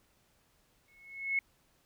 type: tone with exponential growth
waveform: sine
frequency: 2188 Hz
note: C#7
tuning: 23 cents flat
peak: -25 dBFS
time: 0.88-1.39 s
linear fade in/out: 2 ms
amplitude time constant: 110 ms
effects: pink hiss -70 dBFS RMS until 1.85 s